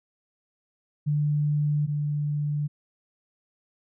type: tone pair in turn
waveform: sine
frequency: 148.1 / 147.38 Hz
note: D3 / D3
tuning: +15 / +6 cents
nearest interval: unison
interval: 9 cents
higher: first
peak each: -21 / -24 dBFS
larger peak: first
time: 1.06-1.87 / 1.87-2.68 s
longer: neither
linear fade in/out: 20 ms
effects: none